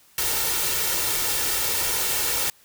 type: noise with comb filter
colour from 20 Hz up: white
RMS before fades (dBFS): -24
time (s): 0.18-2.5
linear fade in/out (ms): 2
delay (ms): 2.2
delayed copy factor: +0.55
effects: white hiss -56 dBFS RMS until 2.64 s